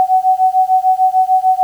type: beating tone pair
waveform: sine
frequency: 746 / 752.7 Hz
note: F#5 / F#5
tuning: +14 / +29 cents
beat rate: 6.7 Hz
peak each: -12 dBFS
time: 0-1.63 s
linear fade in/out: 0 ms
effects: 7-bit